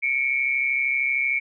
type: tone pair together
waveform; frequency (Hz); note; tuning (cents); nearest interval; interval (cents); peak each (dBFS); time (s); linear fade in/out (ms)
sine; 2200 / 2333; C#7 / D7; -14 / -12; minor second; 102; -23; 0.02-1.4; 20
effects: none